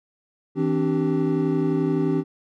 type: tone cluster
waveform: triangle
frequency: 161.4 / 263.7 / 295.3 / 386.9 Hz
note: E3 / C4 / D4 / G4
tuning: -36 / +14 / +10 / -23 cents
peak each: -23 dBFS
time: 0.55-2.24 s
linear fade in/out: 50 ms
effects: none